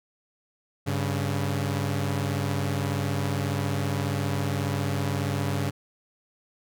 sawtooth tone pair together, 98.3 / 140.04 Hz, G2 / C#3, +5 / +18 cents, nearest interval tritone, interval 613 cents, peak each -24 dBFS, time 0.86-5.71 s, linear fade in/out 20 ms, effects none

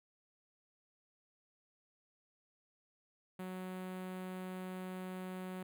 sawtooth tone with notch filter, 185 Hz, F#3, in tune, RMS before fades -44 dBFS, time 3.39-5.63 s, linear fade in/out 5 ms, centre 5500 Hz, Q 0.7, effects none

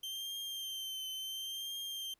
40% pulse tone with vibrato, 3136 Hz, G7, in tune, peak -38 dBFS, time 0.03-2.14 s, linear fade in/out 5 ms, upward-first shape triangle, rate 0.71 Hz, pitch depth 42 cents each way, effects pink hiss -75 dBFS RMS until 2.19 s

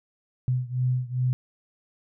sine beating tone pair, 125.5 / 128 Hz, B2 / C3, +28 / -38 cents, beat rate 2.5 Hz, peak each -25 / -27 dBFS, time 0.48-1.33 s, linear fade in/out 0 ms, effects none

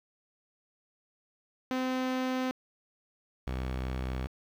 sawtooth tone pair in turn, 257.3 / 64.08 Hz, C4 / C2, -29 / -35 cents, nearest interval 2 octaves, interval 2406 cents, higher first, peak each -25 / -28 dBFS, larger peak first, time 1.71-2.51 / 3.47-4.27 s, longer neither, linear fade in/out 0 ms, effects low-pass 4000 Hz 12 dB/octave + 9-bit

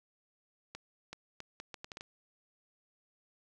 accelerating click train, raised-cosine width 0.2 ms, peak -26 dBFS, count 9, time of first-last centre 0.75-2.009 s, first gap 380 ms, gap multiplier 0.72, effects none

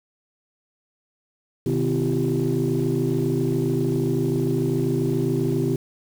sine tone cluster, 127 / 154.4 / 257.4 / 337.4 / 390.4 Hz, B2 / D#3 / C4 / E4 / G4, +49 / -13 / -28 / +40 / -7 cents, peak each -25 dBFS, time 1.66-5.76 s, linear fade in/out 5 ms, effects tanh soft clip ceiling -13 dBFS + 7-bit

